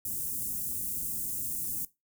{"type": "band-stop noise", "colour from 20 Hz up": "white", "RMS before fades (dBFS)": -34, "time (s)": [0.05, 1.85], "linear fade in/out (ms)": 2, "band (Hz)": [290, 8100], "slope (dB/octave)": 24, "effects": ["noise-tail reverb RT60 0.2 s tail -18 dB re dry"]}